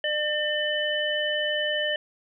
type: harmonic tone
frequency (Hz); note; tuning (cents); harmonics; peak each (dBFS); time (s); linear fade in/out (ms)
601; D5; +40; 1 / 3 / 5; -28 / -28 / -28; 0.04-1.96; 2
effects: none